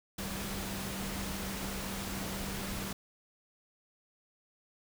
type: tone in noise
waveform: sine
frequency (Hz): 194.8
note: G3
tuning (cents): -11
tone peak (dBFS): -41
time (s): 0.18-2.93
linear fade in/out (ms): 5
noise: pink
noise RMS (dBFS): -39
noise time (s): 0.18-2.93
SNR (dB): -5
effects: none